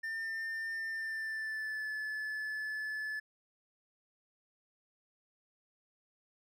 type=tone with pitch glide; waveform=triangle; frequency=1801 to 1729.6 Hz; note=A6 to A6; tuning=+40 to -30 cents; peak=-34 dBFS; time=0.03-3.2 s; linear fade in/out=10 ms; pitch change=-70 cents; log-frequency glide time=0.88-1.91 s; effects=none